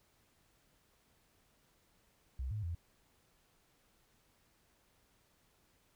sine tone with pitch steps, 64.8 / 106.2 / 84.8 Hz, C2 / G#2 / E2, -16 / +39 / +50 cents, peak -36 dBFS, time 2.39-2.75 s, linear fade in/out 5 ms, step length 120 ms, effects pink hiss -72 dBFS RMS until 5.95 s

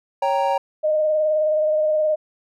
triangle chord, G diminished, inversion second, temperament equal, 554.4 / 784 / 932.3 Hz, Db5 / G5 / Bb5, 0 / 0 / 0 cents, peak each -20 dBFS, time 0.22-0.58 s, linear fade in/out 5 ms
sine tone with vibrato, 616 Hz, D#5, 17 cents flat, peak -16 dBFS, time 0.83-2.16 s, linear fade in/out 20 ms, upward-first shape sine, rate 19 Hz, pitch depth 26 cents each way
effects none

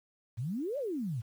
sine exponential two-way sweep, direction up then down, 103.6 to 602 to 103.6 Hz, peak -32 dBFS, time 0.37-1.22 s, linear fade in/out 20 ms, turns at 0.78 s, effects 10-bit

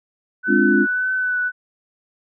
sine tone with vibrato, 1500 Hz, F#6, 23 cents sharp, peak -18 dBFS, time 0.43-1.52 s, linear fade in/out 50 ms, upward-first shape triangle, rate 1.8 Hz, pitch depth 25 cents each way
sine chord, D half-diminished seventh, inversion second, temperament equal, 207.7 / 261.6 / 293.7 / 349.2 Hz, Ab3 / C4 / D4 / F4, 0 / 0 / 0 / 0 cents, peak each -19 dBFS, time 0.47-0.87 s, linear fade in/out 50 ms
effects none

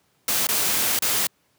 white noise with dropouts, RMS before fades -22 dBFS, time 0.28-1.27 s, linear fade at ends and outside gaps 2 ms, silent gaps 0.47-0.488 / 0.99-1.022 s, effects pink hiss -65 dBFS RMS until 1.58 s + high-pass 100 Hz 12 dB/octave

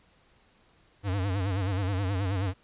square tone with vibrato, 96.2 Hz, G2, 32 cents flat, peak -27 dBFS, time 1.03-2.54 s, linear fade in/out 50 ms, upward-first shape sine, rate 9.4 Hz, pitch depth 110 cents each way, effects pink hiss -63 dBFS RMS until 2.63 s + resampled to 8000 Hz

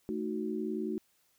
sine chord, D# diminished, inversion second, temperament equal, 220 / 311.1 / 370 Hz, A3 / D#4 / F#4, 0 / 0 / 0 cents, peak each -36 / -37 / -36 dBFS, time 0.09-0.98 s, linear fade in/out 0 ms, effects white hiss -71 dBFS RMS until 1.38 s

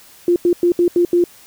sine tone bursts at uneven times, 349.2 Hz, F4, in tune, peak -10 dBFS, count 6, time 0.28-0.36 / 0.45-0.53 / 0.63-0.72 / 0.79-0.88 / 0.96-1.05 / 1.13-1.24 s, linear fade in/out 2 ms, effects white hiss -45 dBFS RMS until 1.46 s

